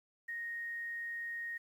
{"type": "tone with quantisation", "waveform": "sine", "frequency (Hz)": 1864.7, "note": "A#6", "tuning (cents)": 0, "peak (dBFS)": -38, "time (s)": [0.28, 1.58], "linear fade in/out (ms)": 10, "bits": 11, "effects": []}